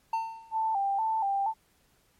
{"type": "tone with exponential decay", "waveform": "triangle", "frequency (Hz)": 900, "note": "A5", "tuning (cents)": 39, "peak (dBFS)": -22, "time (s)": [0.13, 0.64], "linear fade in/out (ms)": 5, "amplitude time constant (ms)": 110}
{"type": "tone with vibrato", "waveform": "sine", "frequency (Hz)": 837, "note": "G#5", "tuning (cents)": 13, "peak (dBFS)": -25, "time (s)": [0.51, 1.54], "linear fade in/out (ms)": 50, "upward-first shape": "square", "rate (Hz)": 2.1, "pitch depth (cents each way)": 98}
{"effects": ["pink hiss -67 dBFS RMS until 2.19 s", "MP3 64 kbps"]}